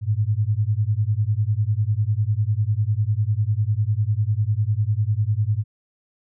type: beating tone pair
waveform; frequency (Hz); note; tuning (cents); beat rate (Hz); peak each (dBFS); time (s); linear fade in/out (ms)
sine; 101.4 / 111.4; G#2 / A2; -41 / +22; 10; -21; 0.01-5.64; 50
effects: none